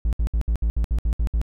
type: tone bursts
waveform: triangle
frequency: 55.8 Hz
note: A1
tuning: 25 cents sharp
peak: -16 dBFS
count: 10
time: 0.05-1.415 s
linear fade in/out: 0 ms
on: 78 ms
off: 65 ms
effects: none